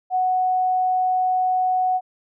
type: tone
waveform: sine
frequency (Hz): 740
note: F#5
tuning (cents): 0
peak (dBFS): -17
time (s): 0.1-2.01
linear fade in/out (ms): 50
effects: none